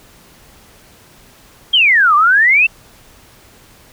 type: exponential two-way sweep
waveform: sine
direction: down then up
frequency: 3294 to 1150 to 2729 Hz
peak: -7 dBFS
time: 1.73-2.67 s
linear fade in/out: 10 ms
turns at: 2.15 s
effects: pink hiss -45 dBFS RMS until 3.92 s